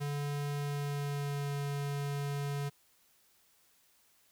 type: tone with pitch glide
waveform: square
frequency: 144.1 to 142.28 Hz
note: D3 to C#3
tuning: -33 to +45 cents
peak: -34 dBFS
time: 0-2.7 s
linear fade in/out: 20 ms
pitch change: -22 cents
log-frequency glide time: 0.56-1.53 s
effects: white hiss -68 dBFS RMS until 4.31 s